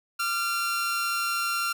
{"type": "tone pair together", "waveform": "sawtooth", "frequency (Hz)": [1190.2, 1378], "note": ["D6", "F6"], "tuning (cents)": [23, -24], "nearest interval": "minor third", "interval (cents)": 253, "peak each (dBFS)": [-34, -22], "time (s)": [0.19, 1.73], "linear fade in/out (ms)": 10, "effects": []}